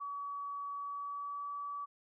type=tone with pitch glide; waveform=sine; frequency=1136 to 1147.2 Hz; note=C#6 to D6; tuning=+42 to -41 cents; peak=-38 dBFS; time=0-1.86 s; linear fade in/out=20 ms; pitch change=+17 cents; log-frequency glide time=0.73-1.49 s; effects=none